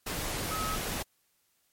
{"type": "tone in noise", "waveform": "sine", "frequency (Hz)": 1281, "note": "E6", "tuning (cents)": -50, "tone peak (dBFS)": -33, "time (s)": [0.51, 0.76], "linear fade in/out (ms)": 10, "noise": "pink", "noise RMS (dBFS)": -34, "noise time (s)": [0.06, 1.03], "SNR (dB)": -2, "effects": ["white hiss -72 dBFS RMS until 1.72 s", "MP3 64 kbps"]}